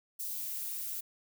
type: noise with high-pass filter sweep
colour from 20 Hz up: violet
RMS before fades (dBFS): -38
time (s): 0.19-1.01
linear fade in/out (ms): 10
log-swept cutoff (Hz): 5200 to 220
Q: 1
effects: none